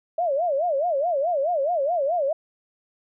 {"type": "tone with vibrato", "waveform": "sine", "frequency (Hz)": 622.3, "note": "D#5", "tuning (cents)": 0, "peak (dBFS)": -20, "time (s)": [0.18, 2.33], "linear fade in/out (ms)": 5, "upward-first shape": "sine", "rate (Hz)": 4.7, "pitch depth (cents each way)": 250, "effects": []}